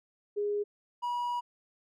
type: tone pair in turn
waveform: sine / triangle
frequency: 412.2 / 967.4 Hz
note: G#4 / B5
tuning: -13 / -36 cents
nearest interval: octave + minor third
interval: 1477 cents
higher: second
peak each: -28 dBFS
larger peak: neither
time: 0.36-0.64 / 1.02-1.41 s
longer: second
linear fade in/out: 20 ms
effects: none